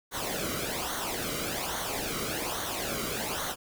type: noise with flanger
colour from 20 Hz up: pink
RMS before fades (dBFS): -33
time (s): 0.11-3.56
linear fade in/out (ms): 50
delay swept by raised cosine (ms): 0.39 to 1.17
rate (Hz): 1.2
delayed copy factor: -0.7
effects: none